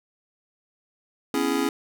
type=chord; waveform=square; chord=C# minor seventh; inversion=third; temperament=just; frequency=249.5 / 277.2 / 332.6 / 415.8 Hz; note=B3 / C#4 / E4 / G#4; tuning=+18 / 0 / +16 / +2 cents; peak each=-31 / -26 / -29 / -29 dBFS; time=1.34-1.69 s; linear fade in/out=2 ms; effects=none